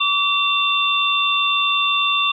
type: tone cluster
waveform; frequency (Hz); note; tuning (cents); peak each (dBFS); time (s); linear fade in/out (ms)
sine; 1152 / 2729 / 3563; D6 / F7 / A7; -34 / -41 / +21; -20; 0-2.32; 10
effects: none